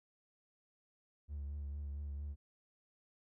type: tone with vibrato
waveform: triangle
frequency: 72 Hz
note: D2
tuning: 34 cents flat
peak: -37 dBFS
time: 1.28-2.36 s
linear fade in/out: 50 ms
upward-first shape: triangle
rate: 4.4 Hz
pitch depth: 45 cents each way
effects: tanh soft clip ceiling -35 dBFS

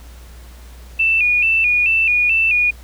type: tone with vibrato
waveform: sine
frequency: 2553 Hz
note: D#7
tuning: 44 cents sharp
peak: -12 dBFS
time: 0.99-2.71 s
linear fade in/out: 10 ms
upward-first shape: square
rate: 2.3 Hz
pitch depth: 72 cents each way
effects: added 60 Hz sine -36 dBFS peak until 2.83 s + pink hiss -46 dBFS RMS until 2.83 s

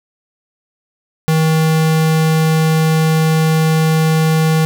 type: tone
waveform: square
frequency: 158.9 Hz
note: D#3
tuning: 37 cents sharp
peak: -11 dBFS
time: 1.28-4.65 s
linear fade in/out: 0 ms
effects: none

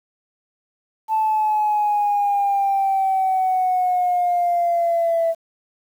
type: exponential sweep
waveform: sine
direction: down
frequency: 880 to 659.3 Hz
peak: -15 dBFS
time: 1.08-5.35 s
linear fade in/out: 50 ms
effects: tanh soft clip ceiling -12 dBFS + 8-bit

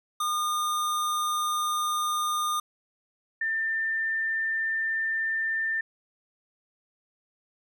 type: tone pair in turn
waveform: square / sine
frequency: 1216 / 1791.7 Hz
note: D#6 / A6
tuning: -40 / +31 cents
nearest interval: perfect fifth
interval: 671 cents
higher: second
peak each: -26 / -25 dBFS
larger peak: second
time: 0.2-2.6 / 3.41-5.81 s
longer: neither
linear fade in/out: 5 ms
effects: none

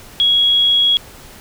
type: tone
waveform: sine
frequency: 3322 Hz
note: G#7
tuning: in tune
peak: -10 dBFS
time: 0.2-0.97 s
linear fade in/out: 0 ms
effects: pink hiss -39 dBFS RMS until 1.4 s

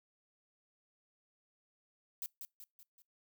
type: noise with echo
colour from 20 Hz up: violet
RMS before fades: -40 dBFS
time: 2.22-2.26 s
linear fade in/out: 0 ms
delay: 190 ms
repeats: 4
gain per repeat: -6 dB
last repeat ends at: 3.02 s
effects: noise-tail reverb RT60 0.2 s tail -25 dB re dry

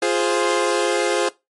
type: chord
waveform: sawtooth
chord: F minor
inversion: none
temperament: equal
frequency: 349.2 / 415.3 / 523.3 Hz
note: F4 / Ab4 / C5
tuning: 0 / 0 / 0 cents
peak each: -18 dBFS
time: 0.02-1.29 s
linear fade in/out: 5 ms
effects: noise-tail reverb RT60 0.2 s tail -19 dB re dry + MP3 48 kbps

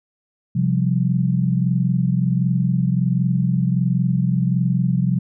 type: chord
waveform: sine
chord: C suspended fourth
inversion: none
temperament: equal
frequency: 130.81 / 174.61 / 196 Hz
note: C3 / F3 / G3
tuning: 0 / 0 / 0 cents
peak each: -19 / -19 / -24 dBFS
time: 0.55-5.19 s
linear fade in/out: 10 ms
effects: none

